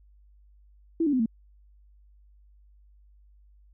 sine tone with pitch steps, 329.3 / 290 / 255.4 / 224.9 Hz, E4 / D4 / C4 / A3, -2 / -22 / -42 / +38 cents, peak -21 dBFS, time 1-1.26 s, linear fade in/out 5 ms, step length 65 ms, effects added 50 Hz sine -54 dBFS peak until 3.73 s

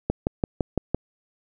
click train, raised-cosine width 2 ms, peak -8 dBFS, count 6, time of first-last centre 0.1-0.946 s, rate 5.91 Hz, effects none

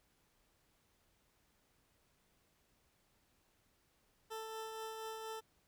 20% pulse tone with tremolo, 442.4 Hz, A4, 9 cents sharp, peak -37 dBFS, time 4.3-5.41 s, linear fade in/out 20 ms, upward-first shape triangle, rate 4.2 Hz, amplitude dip 35%, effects pink hiss -75 dBFS RMS until 5.67 s

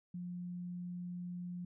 sine tone, 177.3 Hz, F3, 26 cents sharp, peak -40 dBFS, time 0.14-1.65 s, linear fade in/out 5 ms, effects none

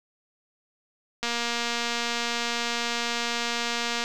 click train, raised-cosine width 0.2 ms, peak -11 dBFS, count 664, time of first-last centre 1.23-4.039 s, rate 236 Hz, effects none

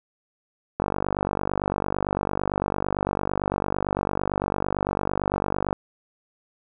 click train, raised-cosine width 1 ms, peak -9 dBFS, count 242, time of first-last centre 0.8-5.728 s, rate 48.9 Hz, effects none

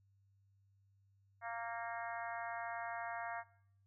harmonic tone with a mistuned harmonic, 231.8 Hz, A#3, 10 cents flat, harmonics 3 / 4 / 5 / 6 / 7 / 8 / 9, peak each -44 / -48 / -50 / -50 / -50 / -51 / -54 dBFS, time 1.41-3.44 s, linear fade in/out 50 ms, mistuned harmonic 9, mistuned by +46 cents, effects noise-tail reverb RT60 0.7 s tail -20 dB re dry + added 98 Hz sine -69 dBFS peak until 3.86 s

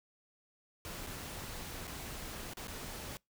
pink noise with dropouts, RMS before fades -44 dBFS, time 0.85-3.17 s, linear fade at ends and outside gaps 0 ms, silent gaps 1.065-1.07 / 1.871-1.877 / 2.535-2.571 / 2.672-2.681 s, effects noise-tail reverb RT60 0.2 s tail -26 dB re dry

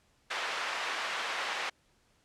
white band-pass noise, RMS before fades -35 dBFS, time 0.3-1.7 s, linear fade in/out 10 ms, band 700 to 2300 Hz, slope 12 dB/octave, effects pink hiss -69 dBFS RMS until 2.24 s + low-pass 9000 Hz 12 dB/octave

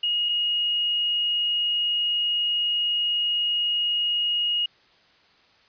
sine tone pair in turn, 2876 / 2876 Hz, F#7 / F#7, -50 / -50 cents, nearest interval unison, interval 0 cents, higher neither, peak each -21 dBFS, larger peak neither, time 0.03-0.29 / 0.29-4.66 s, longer second, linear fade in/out 5 ms, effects white hiss -58 dBFS RMS until 5.68 s + resampled to 11025 Hz

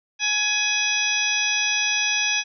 harmonic tone with a mistuned harmonic, 840 Hz, G#5, 19 cents sharp, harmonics 1 / 2 / 3 / 4 / 5 / 6 / 7, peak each -35 / -29 / -23 / -26 / -35 / -31 / -27 dBFS, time 0.19-2.44 s, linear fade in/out 50 ms, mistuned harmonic 5, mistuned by -120 cents, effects none

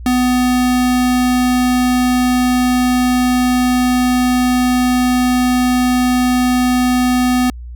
square tone, 250 Hz, B3, 21 cents sharp, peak -12 dBFS, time 0.06-7.5 s, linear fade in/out 2 ms, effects added 60 Hz sine -27 dBFS peak until 7.75 s

